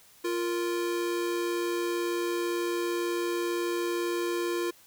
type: tone pair together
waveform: square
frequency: 348.2 / 466.2 Hz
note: F4 / A#4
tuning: -5 / 0 cents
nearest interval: perfect fourth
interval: 505 cents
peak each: -29 / -36 dBFS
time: 0.24-4.71 s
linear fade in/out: 10 ms
effects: white hiss -57 dBFS RMS until 4.86 s